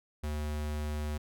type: tone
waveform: square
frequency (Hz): 75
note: D2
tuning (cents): +37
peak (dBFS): -33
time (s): 0.23-1.18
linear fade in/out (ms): 10
effects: none